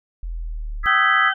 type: exponential sweep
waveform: sine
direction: down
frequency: 42.92 to 35.89 Hz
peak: -25 dBFS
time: 0.23-0.86 s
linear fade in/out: 0 ms
type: chord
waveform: sine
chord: E major seventh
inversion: third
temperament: equal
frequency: 1244.5 / 1318.5 / 1661.2 / 1975.5 Hz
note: D#6 / E6 / G#6 / B6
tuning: 0 / 0 / 0 / 0 cents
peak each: -20 dBFS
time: 0.83-1.33 s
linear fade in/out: 50 ms
type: harmonic tone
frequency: 770 Hz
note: G5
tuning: 31 cents flat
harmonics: 1 / 2 / 4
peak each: -29 / -23 / -29 dBFS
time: 0.86-1.34 s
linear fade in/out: 10 ms
effects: none